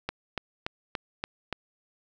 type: click train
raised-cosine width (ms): 0.3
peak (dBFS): -14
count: 6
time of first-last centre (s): 0.09-1.527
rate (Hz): 3.48
effects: none